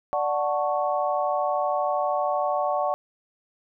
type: chord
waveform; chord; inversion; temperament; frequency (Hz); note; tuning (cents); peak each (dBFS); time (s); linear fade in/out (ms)
sine; D major seventh; none; equal; 587.3 / 740 / 880 / 1108.7; D5 / F#5 / A5 / C#6; 0 / 0 / 0 / 0; -26 / -26 / -31 / -29; 0.13-2.94; 0
effects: none